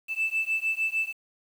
sine beating tone pair, 2637 / 2643.6 Hz, E7 / E7, 0 / +4 cents, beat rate 6.6 Hz, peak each -27 dBFS, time 0.08-1.13 s, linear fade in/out 50 ms, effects tanh soft clip ceiling -19 dBFS + 8-bit

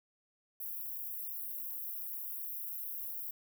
white high-pass noise, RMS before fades -41 dBFS, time 0.6-3.31 s, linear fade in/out 5 ms, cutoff 12000 Hz, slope 48 dB/octave, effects none

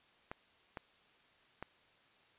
clicks, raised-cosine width 0.5 ms, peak -27 dBFS, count 3, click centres 0.315 / 0.772 / 1.626 s, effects white hiss -67 dBFS RMS until 2.38 s + resampled to 8000 Hz

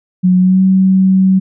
sine tone with pitch glide, 182.7 to 189.36 Hz, F#3 to F#3, -22 to +40 cents, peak -6 dBFS, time 0.23-1.4 s, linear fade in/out 20 ms, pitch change +62 cents, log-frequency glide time 0.38-0.62 s, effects none

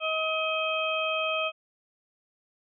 harmonic tone, 634 Hz, D#5, 32 cents sharp, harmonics 1 / 2 / 4 / 5, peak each -30 / -32 / -30 / -34 dBFS, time 0-1.52 s, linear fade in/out 50 ms, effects none

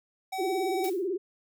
square tone, 760 Hz, F#5, 46 cents sharp, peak -32 dBFS, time 0.32-0.9 s, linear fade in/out 10 ms
sine tone with vibrato, 370 Hz, F#4, in tune, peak -27 dBFS, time 0.38-1.18 s, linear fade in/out 20 ms, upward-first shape sine, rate 18 Hz, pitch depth 150 cents each way
blue noise with exponential decay, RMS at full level -36 dBFS, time 0.84-1.08 s, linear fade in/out 2 ms, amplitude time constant 51 ms
effects none

